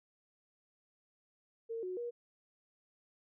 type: tone with pitch steps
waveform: sine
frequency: 456.4 / 367.2 / 477.2 Hz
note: A#4 / F#4 / A#4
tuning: -37 / -13 / +41 cents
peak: -37 dBFS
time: 1.69-2.11 s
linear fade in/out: 20 ms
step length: 140 ms
effects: none